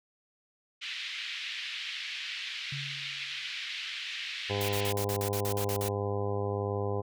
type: band-pass noise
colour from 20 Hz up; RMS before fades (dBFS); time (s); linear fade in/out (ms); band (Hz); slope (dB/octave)
white; -38; 0.81-4.93; 20; 2000 to 3600; 24
type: tone with exponential decay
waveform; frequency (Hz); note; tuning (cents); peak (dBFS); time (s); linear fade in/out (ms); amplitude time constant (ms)
sine; 140; C#3; +18; -34; 2.72-3.51; 5; 170
type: harmonic tone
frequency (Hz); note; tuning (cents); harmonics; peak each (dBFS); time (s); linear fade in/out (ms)
101.4; G#2; -41; 1 / 2 / 3 / 4 / 5 / 6 / 7 / 8 / 9 / 10; -33 / -42 / -43 / -34 / -36 / -45 / -43 / -42 / -49 / -43; 4.49-7.02; 20
type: noise bursts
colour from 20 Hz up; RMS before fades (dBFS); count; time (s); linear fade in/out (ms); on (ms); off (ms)
white; -37; 11; 4.61-5.884; 0; 74; 46
effects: none